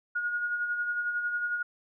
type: tone with tremolo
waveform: sine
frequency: 1440 Hz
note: F#6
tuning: 47 cents flat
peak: -26 dBFS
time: 0.15-1.63 s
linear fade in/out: 10 ms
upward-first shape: sine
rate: 11 Hz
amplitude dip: 45%
effects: none